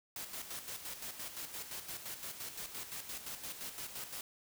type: noise with tremolo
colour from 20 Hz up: white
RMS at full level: -43 dBFS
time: 0.16-4.21 s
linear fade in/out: 2 ms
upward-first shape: square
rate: 5.8 Hz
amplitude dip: 55%
effects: none